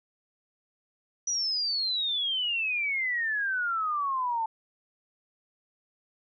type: exponential sweep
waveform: sine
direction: down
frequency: 5920 to 880 Hz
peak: -26 dBFS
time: 1.27-4.46 s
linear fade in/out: 5 ms
effects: none

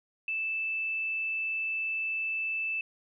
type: tone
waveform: sine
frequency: 2637 Hz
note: E7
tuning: in tune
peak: -29 dBFS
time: 0.28-2.81 s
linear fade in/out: 2 ms
effects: none

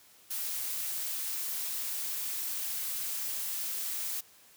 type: noise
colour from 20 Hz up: blue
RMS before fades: -35 dBFS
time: 0.3-4.21 s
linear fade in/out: 10 ms
effects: white hiss -59 dBFS RMS until 4.56 s + high-pass 60 Hz 12 dB/octave

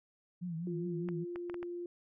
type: tone with vibrato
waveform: sine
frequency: 170 Hz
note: F3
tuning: 46 cents flat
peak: -36 dBFS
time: 0.41-1.25 s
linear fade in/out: 20 ms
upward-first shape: triangle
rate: 4.9 Hz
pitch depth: 120 cents each way
type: tone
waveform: sine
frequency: 349.2 Hz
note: F4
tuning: in tune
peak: -38 dBFS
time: 0.67-1.86 s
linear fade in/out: 2 ms
type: clicks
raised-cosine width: 0.5 ms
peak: -30 dBFS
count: 5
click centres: 1.088 / 1.359 / 1.498 / 1.543 / 1.629 s
effects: none

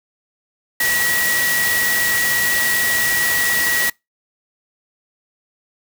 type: tone in noise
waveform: sine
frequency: 1924 Hz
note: B6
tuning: 46 cents flat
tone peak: -17 dBFS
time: 0.8-3.9 s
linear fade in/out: 5 ms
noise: white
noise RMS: -21 dBFS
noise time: 0.8-3.9 s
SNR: +1 dB
effects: noise-tail reverb RT60 0.2 s tail -26 dB re dry

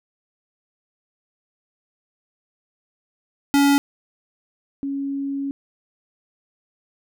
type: tone pair in turn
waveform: square / sine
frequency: 281.9 / 277.2 Hz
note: C#4 / C#4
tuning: +29 / 0 cents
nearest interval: unison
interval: 29 cents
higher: first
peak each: -14 / -23 dBFS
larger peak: first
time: 3.54-3.78 / 4.83-5.51 s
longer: second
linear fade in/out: 0 ms
effects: none

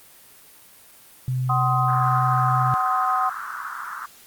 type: tone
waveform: sine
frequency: 128.3 Hz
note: C3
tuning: 34 cents flat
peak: -21 dBFS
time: 1.28-2.74 s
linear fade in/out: 0 ms
type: chord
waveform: sine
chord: C diminished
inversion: second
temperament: just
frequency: 753.5 / 1046.5 / 1255.8 Hz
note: Gb5 / C6 / Eb6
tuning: +31 / 0 / +16 cents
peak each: -24 / -25 / -22 dBFS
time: 1.49-3.3 s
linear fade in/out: 10 ms
type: band-pass noise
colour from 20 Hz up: pink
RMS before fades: -33 dBFS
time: 1.88-4.06 s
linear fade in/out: 5 ms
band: 1100 to 1500 Hz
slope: 48 dB/octave
effects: white hiss -49 dBFS RMS until 4.26 s + Opus 32 kbps

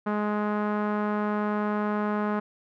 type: tone with low-pass filter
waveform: sawtooth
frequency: 209.3 Hz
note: G#3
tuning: 14 cents sharp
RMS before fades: -27 dBFS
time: 0.06-2.4 s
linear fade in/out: 10 ms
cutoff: 1300 Hz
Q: 2
effects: none

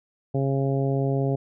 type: harmonic tone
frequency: 136.5 Hz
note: C#3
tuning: 26 cents flat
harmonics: 1 / 2 / 3 / 4 / 5 / 6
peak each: -23 / -29 / -28 / -32 / -33 / -43 dBFS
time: 0.34-1.36 s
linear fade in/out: 10 ms
effects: none

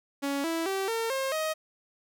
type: tone with pitch steps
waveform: sawtooth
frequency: 280 / 329.2 / 386.9 / 454.9 / 534.7 / 628.6 Hz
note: C#4 / E4 / G4 / A#4 / C5 / D#5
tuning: +18 / -2 / -23 / -42 / +37 / +18 cents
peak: -24 dBFS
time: 0.22-1.54 s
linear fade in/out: 20 ms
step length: 220 ms
effects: none

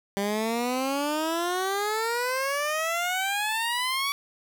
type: exponential sweep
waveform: 15% pulse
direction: up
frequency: 197.1 to 1142 Hz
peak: -19 dBFS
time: 0.17-4.12 s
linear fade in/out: 0 ms
effects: none

